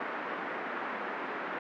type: band-pass noise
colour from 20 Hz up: white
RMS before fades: -37 dBFS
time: 0-1.59 s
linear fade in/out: 5 ms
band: 220 to 1800 Hz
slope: 24 dB/octave
effects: none